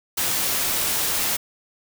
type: noise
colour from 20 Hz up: white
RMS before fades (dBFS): -23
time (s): 0.17-1.37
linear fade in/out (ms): 10
effects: none